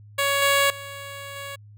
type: tone with level steps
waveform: 10% pulse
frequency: 559 Hz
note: C#5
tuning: 14 cents sharp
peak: -12 / -9 / -27 / -25 dBFS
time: 0.18-1.56 s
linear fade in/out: 10 ms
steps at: 0.42 / 0.7 / 1.36 s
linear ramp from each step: 2 ms
effects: added 104 Hz sine -44 dBFS peak until 1.77 s